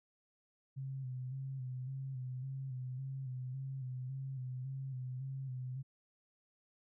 sine tone with vibrato, 130.81 Hz, C3, in tune, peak -39 dBFS, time 0.76-5.83 s, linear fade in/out 20 ms, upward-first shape square, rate 1.8 Hz, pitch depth 46 cents each way, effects none

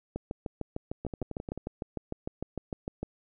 two click trains, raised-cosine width 2 ms, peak -20 / -23 dBFS, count 20 / 7, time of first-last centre 0.16-3.03 / 1.05-1.576 s, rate 6.62 / 11.4 Hz, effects none

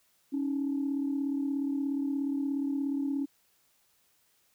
sine tone pair together, 277 / 313.9 Hz, C#4 / D#4, -1 / +15 cents, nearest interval major second, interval 216 cents, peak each -28 / -35 dBFS, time 0.32-3.26 s, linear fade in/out 20 ms, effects tanh soft clip ceiling -22 dBFS + white hiss -69 dBFS RMS until 4.54 s

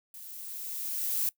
violet noise with level ramp, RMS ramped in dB -46 to -28 dBFS, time 0.14-1.29 s, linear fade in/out 2 ms, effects noise-tail reverb RT60 0.1 s tail -21 dB re dry

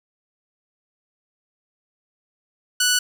10% pulse tone, 1480 Hz, F#6, in tune, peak -8 dBFS, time 2.8-2.99 s, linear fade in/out 5 ms, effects none

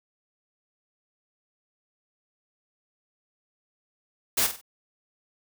white noise with echo, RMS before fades -23 dBFS, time 4.37-4.47 s, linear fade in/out 10 ms, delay 48 ms, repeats 3, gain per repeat -9 dB, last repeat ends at 4.614 s, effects none

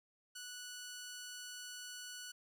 10% pulse tone, 1476 Hz, F#6, 5 cents flat, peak -38 dBFS, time 0.35-2.32 s, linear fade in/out 10 ms, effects none

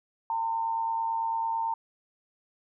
sine tone with amplitude modulation, 910 Hz, A#5, 42 cents flat, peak -24 dBFS, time 0.3-1.74 s, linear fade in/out 2 ms, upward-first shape sine, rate 109 Hz, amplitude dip 50%, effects none

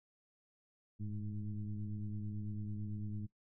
sine tone with frequency modulation, 101.5 Hz, G#2, 39 cents flat, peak -38 dBFS, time 0.99-3.27 s, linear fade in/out 20 ms, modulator 106 Hz, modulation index 1.1, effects noise-tail reverb RT60 0.1 s tail -19 dB re dry

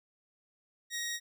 15% pulse tone, 1884 Hz, A#6, 18 cents sharp, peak -28 dBFS, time 0.9-1.2 s, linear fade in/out 50 ms, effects none

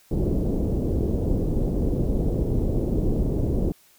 pink low-pass noise, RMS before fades -23 dBFS, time 0.11-3.72 s, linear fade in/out 2 ms, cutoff 470 Hz, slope 24 dB/octave, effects white hiss -57 dBFS RMS until 3.98 s

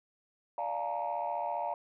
sine chord, Bb major seventh, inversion first, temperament equal with one note detuned, 587.3 / 698.5 / 857.4 / 932.3 Hz, D5 / F5 / A5 / Bb5, 0 / 0 / -45 / 0 cents, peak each -38 / -35 / -38 / -35 dBFS, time 0.58-1.74 s, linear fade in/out 2 ms, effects tanh soft clip ceiling -25 dBFS

